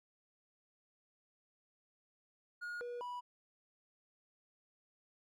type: tone with pitch steps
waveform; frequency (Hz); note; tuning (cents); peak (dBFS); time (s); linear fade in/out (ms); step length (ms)
triangle; 1435 / 483.5 / 981; F6 / B4 / B5; +47 / -37 / -12; -39; 2.61-3.21; 20; 200
effects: none